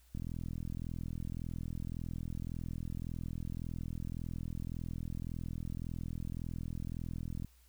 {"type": "click train", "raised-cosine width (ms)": 5, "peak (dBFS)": -28, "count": 306, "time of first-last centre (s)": [0.15, 7.447], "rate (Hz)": 41.8, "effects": ["added 60 Hz sine -62 dBFS peak until 7.68 s", "white hiss -69 dBFS RMS until 7.68 s"]}